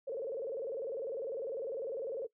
sine tone with vibrato, 493.9 Hz, B4, in tune, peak -35 dBFS, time 0.07-2.27 s, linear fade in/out 10 ms, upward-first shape square, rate 20 Hz, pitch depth 160 cents each way, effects noise-tail reverb RT60 0.1 s tail -20 dB re dry

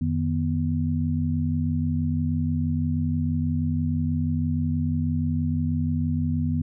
sine tone cluster, 87.6 / 153.8 / 244.4 Hz, F2 / D#3 / B3, +6 / -20 / -18 cents, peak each -26 dBFS, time 0.01-6.62 s, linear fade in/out 5 ms, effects none

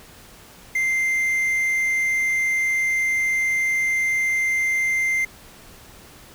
triangle tone with quantisation, 2089 Hz, C7, 3 cents flat, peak -17 dBFS, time 0.75-5.25 s, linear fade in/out 5 ms, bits 7, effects pink hiss -46 dBFS RMS until 6.34 s

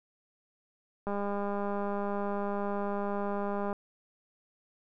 click train, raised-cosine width 1 ms, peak -21 dBFS, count 538, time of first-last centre 1.07-3.728 s, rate 202 Hz, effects none

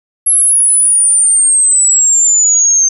sine exponential sweep, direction down, 11150 to 6272 Hz, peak -6 dBFS, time 0.26-2.89 s, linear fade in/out 10 ms, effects none

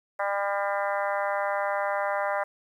harmonic tone, 200 Hz, G3, 35 cents sharp, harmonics 3 / 4 / 5 / 6 / 7 / 8 / 9 / 10, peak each -29 / -31 / -33 / -35 / -36 / -37 / -38 / -39 dBFS, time 0.19-2.44 s, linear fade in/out 10 ms, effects 10-bit

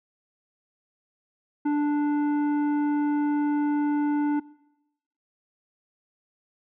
triangle tone with tanh clipping, 293.7 Hz, D4, in tune, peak -23 dBFS, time 1.65-4.4 s, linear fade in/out 10 ms, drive 16 dB, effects noise-tail reverb RT60 0.9 s tail -22 dB re dry + low-pass 2000 Hz 12 dB/octave

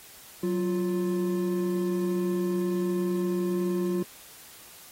triangle tone pair together, 185.4 / 351 Hz, F#3 / F4, +4 / +9 cents, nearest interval major seventh, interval 1105 cents, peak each -26 / -25 dBFS, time 0.43-4.03 s, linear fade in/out 5 ms, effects white hiss -49 dBFS RMS until 4.91 s + AAC 48 kbps

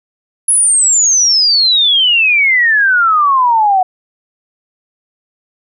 sine exponential sweep, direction down, 10570 to 730 Hz, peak -7 dBFS, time 0.48-3.83 s, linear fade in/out 5 ms, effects none

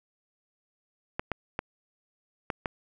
clicks, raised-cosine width 0.5 ms, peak -14 dBFS, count 5, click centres 1.195 / 1.317 / 1.591 / 2.502 / 2.658 s, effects none

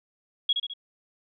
sine tone with echo, 3322 Hz, G#7, in tune, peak -19 dBFS, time 0.49-0.53 s, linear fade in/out 5 ms, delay 69 ms, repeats 3, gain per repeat -5 dB, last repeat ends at 0.737 s, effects none

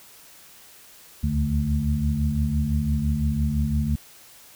sine tone cluster, 71.7 / 77.6 / 147.4 / 220.5 Hz, D2 / D#2 / D3 / A3, -41 / -4 / +7 / +4 cents, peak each -26 dBFS, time 1.23-3.96 s, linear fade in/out 10 ms, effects white hiss -49 dBFS RMS until 4.55 s

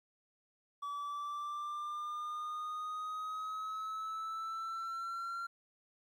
triangle exponential sweep, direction up, 1145 to 1378 Hz, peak -36 dBFS, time 0.82-5.47 s, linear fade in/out 10 ms, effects 12-bit

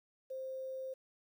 sine tone, 525 Hz, C5, 6 cents sharp, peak -39 dBFS, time 0.3-0.94 s, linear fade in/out 10 ms, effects 11-bit

